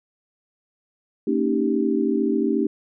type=chord; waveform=sine; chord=Eb dominant seventh; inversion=second; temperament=equal with one note detuned; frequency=228.7 / 277.2 / 311.1 / 392 Hz; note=Bb3 / Db4 / Eb4 / G4; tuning=-33 / 0 / 0 / 0 cents; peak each=-24 dBFS; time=1.27-2.67 s; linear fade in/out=5 ms; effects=none